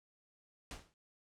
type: noise with exponential decay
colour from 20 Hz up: pink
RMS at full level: -42 dBFS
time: 0.71-0.94 s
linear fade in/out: 1 ms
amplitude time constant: 50 ms
effects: low-pass 8000 Hz 12 dB/octave